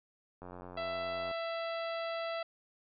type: click train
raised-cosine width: 1 ms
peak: -33 dBFS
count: 81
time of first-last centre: 0.42-1.312 s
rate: 89.7 Hz
type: harmonic tone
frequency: 665 Hz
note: E5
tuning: 15 cents sharp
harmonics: 1 / 2 / 3 / 4 / 5 / 6 / 7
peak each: -36 / -42 / -46 / -48 / -50 / -52 / -53 dBFS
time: 0.77-2.43 s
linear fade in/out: 5 ms
effects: none